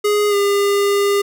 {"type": "tone with pitch glide", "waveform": "square", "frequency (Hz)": [415.3, 403.2], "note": ["G#4", "G4"], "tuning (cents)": [0, 49], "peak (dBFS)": -14, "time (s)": [0.04, 1.22], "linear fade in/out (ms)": 10, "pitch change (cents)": -51, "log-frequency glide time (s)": [0.29, 0.35], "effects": []}